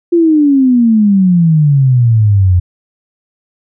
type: exponential sweep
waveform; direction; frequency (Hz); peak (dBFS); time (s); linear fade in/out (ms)
sine; down; 349.2 to 87.31; -5; 0.12-2.6; 10
effects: none